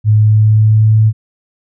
sine tone with pitch glide, 107 to 109.31 Hz, A2 to A2, -48 to -11 cents, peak -5 dBFS, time 0.04-1.13 s, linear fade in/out 50 ms, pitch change +37 cents, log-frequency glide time 0.15-1 s, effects none

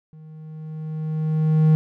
triangle tone with level ramp, 156.4 Hz, D#3, 9 cents sharp, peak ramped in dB -39 to -9 dBFS, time 0.13-1.75 s, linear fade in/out 0 ms, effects none

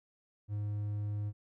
triangle tone, 103.83 Hz, G#2, in tune, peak -31 dBFS, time 0.48-1.33 s, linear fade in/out 50 ms, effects none

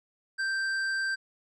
triangle tone with hard clipping, 1568 Hz, G6, in tune, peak -29 dBFS, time 0.38-1.16 s, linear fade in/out 20 ms, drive 12 dB, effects resampled to 24000 Hz

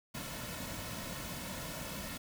pink noise with comb filter, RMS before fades -42 dBFS, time 0.14-2.18 s, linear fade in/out 10 ms, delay 2.5 ms, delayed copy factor -0.6, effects none

